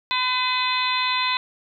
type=harmonic tone; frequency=506 Hz; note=B4; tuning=42 cents sharp; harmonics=2 / 3 / 4 / 5 / 6 / 7 / 8; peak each=-24 / -34 / -29 / -27 / -38 / -27 / -28 dBFS; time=0.11-1.37 s; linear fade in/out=0 ms; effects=none